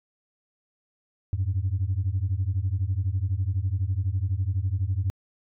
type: beating tone pair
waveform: sine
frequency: 89.3 / 101.3 Hz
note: F2 / G#2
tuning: +39 / -43 cents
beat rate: 12 Hz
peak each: -25 dBFS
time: 1.33-5.1 s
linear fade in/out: 0 ms
effects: tanh soft clip ceiling -18 dBFS